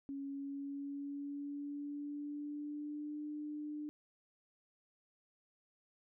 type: tone with pitch glide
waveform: sine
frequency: 277.2 to 298.8 Hz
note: C#4 to D4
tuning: 0 to +30 cents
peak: -40 dBFS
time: 0.09-3.89 s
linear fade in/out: 0 ms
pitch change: +130 cents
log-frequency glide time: 0.25-3.23 s
effects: none